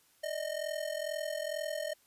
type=ring-modulated tone; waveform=square; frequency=614 Hz; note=D#5; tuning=23 cents flat; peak=-32 dBFS; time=0.23-1.94 s; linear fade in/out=10 ms; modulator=21.1 Hz; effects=white hiss -67 dBFS RMS until 2.06 s + resampled to 32000 Hz